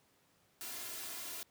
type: noise with comb filter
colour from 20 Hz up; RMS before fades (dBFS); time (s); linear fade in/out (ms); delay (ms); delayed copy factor
white; -44; 0.61-1.43; 0; 2.9; +0.65
effects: pink hiss -71 dBFS RMS until 1.5 s + high-pass 100 Hz 12 dB/octave